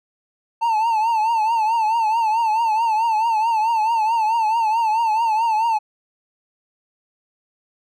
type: tone with vibrato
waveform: triangle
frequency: 893 Hz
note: A5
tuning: 25 cents sharp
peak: -14 dBFS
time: 0.61-5.79 s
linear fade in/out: 20 ms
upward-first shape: triangle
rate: 4.6 Hz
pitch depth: 100 cents each way
effects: none